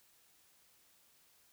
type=silence; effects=white hiss -68 dBFS RMS until 1.52 s